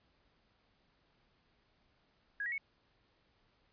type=tone with pitch steps; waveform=sine; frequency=1654 / 1911 / 2208 Hz; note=G#6 / A#6 / C#7; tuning=-8 / +43 / -7 cents; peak=-35 dBFS; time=2.4-2.58 s; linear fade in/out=2 ms; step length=60 ms; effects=pink hiss -73 dBFS RMS until 3.72 s + resampled to 11025 Hz